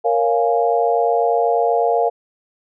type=chord; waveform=sine; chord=Bb minor seventh; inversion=none; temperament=equal; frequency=466.2 / 554.4 / 698.5 / 830.6 Hz; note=Bb4 / Db5 / F5 / Ab5; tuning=0 / 0 / 0 / 0 cents; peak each=-18 / -23 / -17 / -23 dBFS; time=0.04-2.1 s; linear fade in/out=20 ms; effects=none